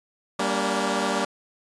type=chord; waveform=10% pulse; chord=G minor; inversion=none; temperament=equal with one note detuned; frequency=196 / 233.1 / 286.3 Hz; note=G3 / Bb3 / D4; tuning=0 / 0 / -44 cents; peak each=-18 / -19 / -20 dBFS; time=0.39-1.25 s; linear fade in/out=5 ms; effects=resampled to 22050 Hz

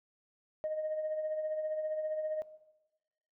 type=tone with tremolo; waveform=sine; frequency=620 Hz; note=D#5; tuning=6 cents flat; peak=-29 dBFS; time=0.64-2.42 s; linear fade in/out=0 ms; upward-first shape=triangle; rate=15 Hz; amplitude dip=55%; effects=noise-tail reverb RT60 1.0 s tail -17 dB re dry + tanh soft clip ceiling -28 dBFS

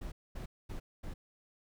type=noise bursts; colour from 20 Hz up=brown; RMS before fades=-41 dBFS; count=4; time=0.01-1.14 s; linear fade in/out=10 ms; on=110 ms; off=230 ms; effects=none

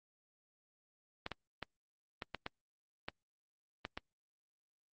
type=clicks; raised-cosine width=0.3 ms; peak=-23 dBFS; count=9; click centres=1.264 / 1.317 / 1.627 / 2.222 / 2.347 / 2.464 / 3.085 / 3.851 / 3.975 s; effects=Opus 32 kbps

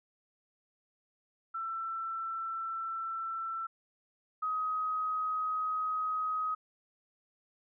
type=tone pair in turn; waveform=sine; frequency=1337 / 1261.9 Hz; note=E6 / D#6; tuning=+24 / +24 cents; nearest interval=minor second; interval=100 cents; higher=first; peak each=-34 / -30 dBFS; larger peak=second; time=1.54-3.67 / 4.42-6.55 s; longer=neither; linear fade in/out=10 ms; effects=none

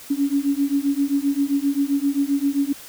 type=beating tone pair; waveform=sine; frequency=277.2 / 284.8 Hz; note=C#4 / C#4; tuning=0 / +47 cents; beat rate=7.6 Hz; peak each=-21 dBFS; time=0.1-2.73 s; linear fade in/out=10 ms; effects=white hiss -41 dBFS RMS until 2.88 s

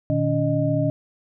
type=tone cluster; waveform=sine; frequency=119.8 / 154.1 / 283.8 / 617 Hz; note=A#2 / D#3 / C#4 / D#5; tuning=+48 / -16 / +41 / -15 cents; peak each=-24 dBFS; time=0.1-0.9 s; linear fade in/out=0 ms; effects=none

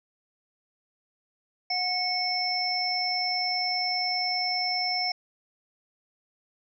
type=tone cluster; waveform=sine; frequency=730 / 2195 / 5330 Hz; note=F#5 / C#7 / E8; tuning=-24 / -18 / +18 cents; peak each=-31 / -32 / -27 dBFS; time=1.7-5.12 s; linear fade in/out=5 ms; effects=none

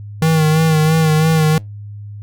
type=tone with vibrato; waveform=square; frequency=157.9 Hz; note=D#3; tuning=26 cents sharp; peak=-11 dBFS; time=0.22-1.58 s; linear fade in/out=2 ms; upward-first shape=sine; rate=3 Hz; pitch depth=39 cents each way; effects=added 103 Hz sine -28 dBFS peak until 2.22 s + Opus 48 kbps

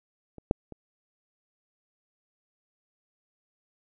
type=clicks; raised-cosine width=2 ms; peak=-30 / -8 / -28 dBFS; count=3; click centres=0.383 / 0.511 / 0.723 s; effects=none

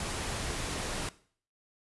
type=noise; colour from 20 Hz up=pink; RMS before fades=-35 dBFS; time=0-1.09 s; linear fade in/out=2 ms; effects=noise-tail reverb RT60 0.5 s tail -18 dB re dry + resampled to 24000 Hz

